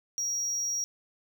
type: tone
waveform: triangle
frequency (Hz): 5680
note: F8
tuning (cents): +28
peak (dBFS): -27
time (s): 0.18-0.84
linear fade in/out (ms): 0
effects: none